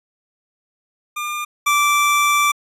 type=tone pair in turn; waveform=25% pulse; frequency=1202 / 1168.5 Hz; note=D6 / D6; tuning=+40 / -9 cents; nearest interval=unison; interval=49 cents; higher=first; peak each=-19 / -10 dBFS; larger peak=second; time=1.16-1.45 / 1.66-2.52 s; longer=second; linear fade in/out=10 ms; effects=resampled to 32000 Hz